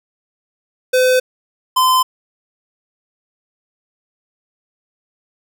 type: tone pair in turn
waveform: square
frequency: 509 / 1027.5 Hz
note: C5 / C6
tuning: -48 / -32 cents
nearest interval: octave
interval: 1216 cents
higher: second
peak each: -11 dBFS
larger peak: neither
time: 0.93-1.2 / 1.76-2.03 s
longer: neither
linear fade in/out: 10 ms
effects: none